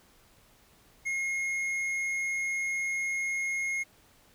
sine tone with tanh clipping, 2152 Hz, C7, 48 cents sharp, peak -30 dBFS, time 1.05-3.84 s, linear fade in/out 20 ms, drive 8 dB, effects pink hiss -61 dBFS RMS until 4.34 s

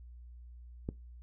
click, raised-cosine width 3 ms, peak -22 dBFS, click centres 0.889 s, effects noise-tail reverb RT60 0.2 s tail -20 dB re dry + added 60 Hz sine -48 dBFS peak until 1.22 s

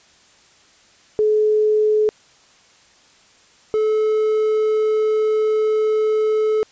sine / triangle tone pair in turn, 427.6 / 432.3 Hz, A4 / A4, -49 / -31 cents, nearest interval unison, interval 18 cents, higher second, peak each -13 dBFS, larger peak neither, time 1.19-2.09 / 3.74-6.63 s, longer second, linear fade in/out 0 ms, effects white hiss -52 dBFS RMS until 6.71 s + resampled to 16000 Hz

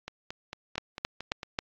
two click trains, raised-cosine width 0.2 ms, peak -19 / -10 dBFS, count 7 / 4, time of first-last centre 0.08-1.431 / 0.78-1.589 s, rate 4.44 / 3.71 Hz, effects low-pass 5000 Hz 12 dB/octave + AAC 48 kbps

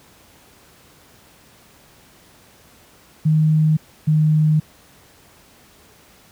sine tone pair in turn, 155.56 / 154.31 Hz, D#3 / D#3, 0 / -14 cents, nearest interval unison, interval 14 cents, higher first, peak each -12 dBFS, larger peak neither, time 3.25-3.77 / 4.07-4.6 s, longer second, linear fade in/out 10 ms, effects pink hiss -50 dBFS RMS until 6.31 s + high-pass 60 Hz 12 dB/octave

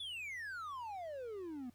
triangle exponential sweep, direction down, 3520 to 236.6 Hz, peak -40 dBFS, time 0-1.7 s, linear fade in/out 5 ms, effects added 88 Hz sine -66 dBFS peak until 1.74 s + pink hiss -72 dBFS RMS until 1.74 s

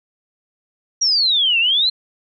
sine exponential two-way sweep, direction down then up, 5770 to 2637 to 4203 Hz, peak -13 dBFS, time 1.01-1.9 s, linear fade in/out 10 ms, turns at 1.59 s, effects none

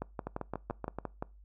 two click trains, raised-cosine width 1 ms, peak -21 / -22 dBFS, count 8 / 6, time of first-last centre 0.02-1.225 / 0.27-0.986 s, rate 5.81 / 6.98 Hz, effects noise-tail reverb RT60 0.3 s tail -23 dB re dry + added 50 Hz sine -53 dBFS peak until 1.44 s

